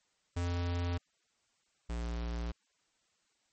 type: tone pair in turn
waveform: square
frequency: 87.31 / 58.27 Hz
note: F2 / A#1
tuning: 0 / 0 cents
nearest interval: perfect fifth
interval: 700 cents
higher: first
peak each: -32 / -35 dBFS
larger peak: first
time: 0.36-0.98 / 1.89-2.52 s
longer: second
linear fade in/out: 10 ms
effects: white hiss -75 dBFS RMS until 3.52 s + MP3 32 kbps